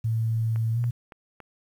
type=tone with pitch glide; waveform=sine; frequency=112.8 to 119.51 Hz; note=A2 to A#2; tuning=+44 to +44 cents; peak=-22 dBFS; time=0.04-0.91 s; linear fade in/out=10 ms; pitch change=+100 cents; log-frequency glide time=0.73-0.79 s
type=click train; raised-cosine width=0.5 ms; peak=-28 dBFS; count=4; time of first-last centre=0.56-1.403 s; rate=3.56 Hz
effects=9-bit